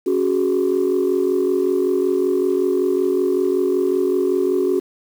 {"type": "chord", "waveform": "sine", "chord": "C# suspended fourth", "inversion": "none", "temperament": "equal", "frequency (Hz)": [277.2, 370, 415.3], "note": ["C#4", "F#4", "G#4"], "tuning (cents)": [0, 0, 0], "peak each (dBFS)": [-22, -16, -21], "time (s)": [0.06, 4.8], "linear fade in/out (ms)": 10, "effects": ["tanh soft clip ceiling -10 dBFS", "7-bit"]}